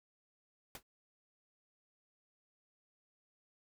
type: noise with exponential decay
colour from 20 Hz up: pink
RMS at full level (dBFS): -42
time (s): 0.75-0.83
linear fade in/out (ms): 2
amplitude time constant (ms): 16
effects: none